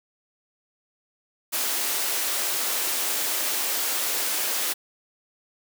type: high-pass noise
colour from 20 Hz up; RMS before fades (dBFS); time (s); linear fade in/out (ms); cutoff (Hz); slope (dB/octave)
white; -26; 1.52-4.74; 20; 280; 24
effects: none